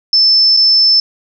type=tone with dropouts; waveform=sine; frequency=5280 Hz; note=E8; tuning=2 cents sharp; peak=-6 dBFS; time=0.13-1 s; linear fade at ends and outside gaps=2 ms; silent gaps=0.567-0.571 s; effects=none